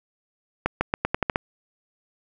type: accelerating click train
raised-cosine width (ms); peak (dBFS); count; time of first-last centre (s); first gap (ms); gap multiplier
0.5; -6; 8; 0.66-1.359; 150; 0.86
effects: none